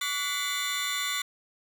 30% pulse tone cluster, 1142 / 1468 / 2006 / 2122 / 3544 Hz, D6 / F#6 / B6 / C7 / A7, -49 / -14 / +26 / +24 / +12 cents, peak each -33 / -35 / -31 / -38 / -29 dBFS, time 0.01-1.22 s, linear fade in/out 5 ms, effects none

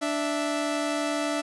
sawtooth tone pair together, 293.7 / 659.3 Hz, D4 / E5, 0 / 0 cents, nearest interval octave + major second, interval 1400 cents, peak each -24 / -25 dBFS, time 0.01-1.42 s, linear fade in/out 20 ms, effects resampled to 24000 Hz

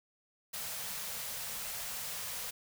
white band-stop noise, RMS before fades -40 dBFS, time 0.53-2.51 s, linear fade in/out 10 ms, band 230 to 440 Hz, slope 96 dB/octave, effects none

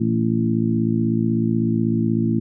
harmonic tone with a mistuned harmonic, 56.2 Hz, A1, 37 cents sharp, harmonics 2 / 3 / 4 / 5 / 6, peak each -23 / -25 / -20 / -27 / -25 dBFS, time 0-2.4 s, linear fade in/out 10 ms, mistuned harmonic 2, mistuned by +50 cents, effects none

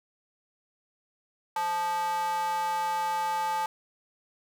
square tone with high-pass filter, 174.61 Hz, F3, in tune, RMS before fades -29 dBFS, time 1.56-3.66 s, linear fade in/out 2 ms, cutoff 940 Hz, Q 10, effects none

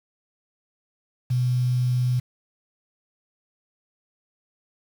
sine tone with quantisation, 124.9 Hz, B2, 20 cents sharp, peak -19 dBFS, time 1.3-2.2 s, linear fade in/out 10 ms, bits 7, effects none

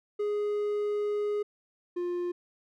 triangle tone pair in turn, 415.3 / 352.6 Hz, G#4 / F4, 0 / +17 cents, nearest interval minor third, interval 283 cents, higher first, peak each -25 / -27 dBFS, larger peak first, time 0.19-1.43 / 1.96-2.32 s, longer first, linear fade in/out 10 ms, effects none

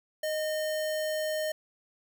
sine tone with sample-and-hold, 620 Hz, D#5, 6 cents flat, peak -28 dBFS, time 0.23-1.52 s, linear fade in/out 5 ms, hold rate 2450 Hz, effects none

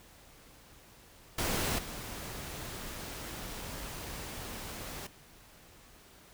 pink noise with level steps, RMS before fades -32 / -42 dBFS, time 1.38-5.07 s, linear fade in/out 5 ms, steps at 1.78 s, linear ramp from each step 10 ms, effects pink hiss -57 dBFS RMS until 6.33 s

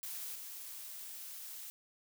blue noise with level steps, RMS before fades -43 / -47 dBFS, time 0.03-1.7 s, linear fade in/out 0 ms, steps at 0.34 s, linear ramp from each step 20 ms, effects none

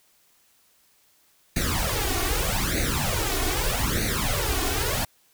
pink noise with flanger, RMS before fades -25 dBFS, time 1.56-5.05 s, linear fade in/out 5 ms, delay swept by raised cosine 0.47 to 2.77 ms, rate 0.81 Hz, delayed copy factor +0.85, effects white hiss -62 dBFS RMS until 5.33 s

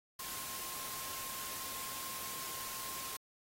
sine tone in noise, 1061 Hz, C6, 24 cents sharp, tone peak -49 dBFS, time 0.19-3.17 s, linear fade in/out 5 ms, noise white, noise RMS -43 dBFS, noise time 0.19-3.17 s, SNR -9 dB, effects AAC 48 kbps

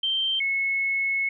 sine tone pair in turn, 3136 / 2190 Hz, G7 / C#7, 0 / -22 cents, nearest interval tritone, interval 622 cents, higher first, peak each -22 dBFS, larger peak neither, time 0.03-0.4 / 0.4-1.29 s, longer second, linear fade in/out 5 ms, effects none

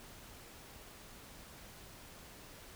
silence, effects pink hiss -54 dBFS RMS until 2.75 s

